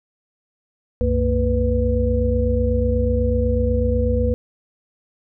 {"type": "tone cluster", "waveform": "sine", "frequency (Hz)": [64.5, 92.6, 231.7, 493.7], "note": ["C2", "F#2", "A#3", "B4"], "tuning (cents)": [-24, 2, -10, -1], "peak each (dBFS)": [-20, -22, -24, -21], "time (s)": [1.01, 4.34], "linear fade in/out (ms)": 0, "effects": []}